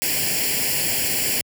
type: noise with comb filter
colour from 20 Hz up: white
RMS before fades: -22 dBFS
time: 0.02-1.41 s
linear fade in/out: 0 ms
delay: 0.4 ms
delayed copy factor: +0.85
effects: high-pass 80 Hz 12 dB/octave